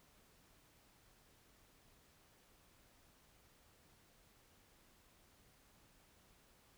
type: silence
effects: pink hiss -69 dBFS RMS until 6.77 s

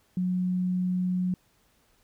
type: tone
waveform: sine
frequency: 182.1 Hz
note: F#3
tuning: 27 cents flat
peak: -24 dBFS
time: 0.17-1.34 s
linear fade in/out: 2 ms
effects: pink hiss -66 dBFS RMS until 2.03 s

